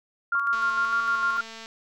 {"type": "tone with tremolo", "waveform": "sine", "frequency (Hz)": 1396.9, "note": "F6", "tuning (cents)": 0, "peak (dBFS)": -21, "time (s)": [0.32, 1.41], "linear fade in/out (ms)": 5, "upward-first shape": "square", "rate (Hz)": 6.6, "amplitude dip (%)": 45}
{"type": "tone with vibrato", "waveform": "sine", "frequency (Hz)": 1108.7, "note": "C#6", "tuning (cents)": 0, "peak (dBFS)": -28, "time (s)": [0.35, 1.37], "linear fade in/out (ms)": 0, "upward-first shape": "sine", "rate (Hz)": 1.9, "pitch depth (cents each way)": 34}
{"type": "click train", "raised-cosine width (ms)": 0.2, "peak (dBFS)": -24, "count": 255, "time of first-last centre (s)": [0.53, 1.659], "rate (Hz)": 225}
{"effects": []}